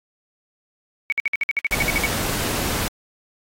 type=tone bursts; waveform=sine; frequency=2244 Hz; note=C#7; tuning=21 cents sharp; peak=-17 dBFS; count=13; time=1.1-2.058 s; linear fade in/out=0 ms; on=22 ms; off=56 ms
type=noise; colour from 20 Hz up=pink; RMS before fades=-25 dBFS; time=1.71-2.88 s; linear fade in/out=0 ms
effects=AAC 48 kbps